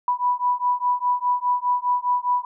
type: beating tone pair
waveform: sine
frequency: 983 / 987.9 Hz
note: B5 / B5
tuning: -8 / 0 cents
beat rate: 4.9 Hz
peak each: -22 dBFS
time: 0.08-2.45 s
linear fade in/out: 2 ms
effects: none